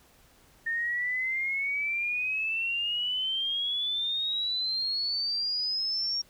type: exponential sweep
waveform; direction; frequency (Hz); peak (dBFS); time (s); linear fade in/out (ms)
sine; up; 1819 to 5588; -27; 0.66-6.22; 10
effects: pink hiss -60 dBFS RMS until 6.29 s